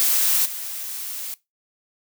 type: noise with level steps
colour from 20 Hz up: blue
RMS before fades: -19 / -31 dBFS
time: 0-1.34 s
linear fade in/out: 0 ms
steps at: 0.45 s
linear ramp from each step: 10 ms
effects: noise-tail reverb RT60 0.2 s tail -20 dB re dry